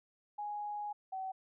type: tone pair in turn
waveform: sine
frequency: 830.6 / 760.3 Hz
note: G#5 / F#5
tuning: 0 / +47 cents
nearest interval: major second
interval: 153 cents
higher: first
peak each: -37 / -37 dBFS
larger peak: neither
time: 0.38-0.93 / 1.12-1.32 s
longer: first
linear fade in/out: 10 ms
effects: none